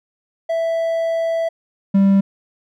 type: tone pair in turn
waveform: triangle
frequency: 660 / 196.22 Hz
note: E5 / G3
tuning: +2 / +2 cents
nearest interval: octave + major sixth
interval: 2100 cents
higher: first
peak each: -15 / -8 dBFS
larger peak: second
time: 0.49-1.49 / 1.94-2.21 s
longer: first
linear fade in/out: 10 ms
effects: none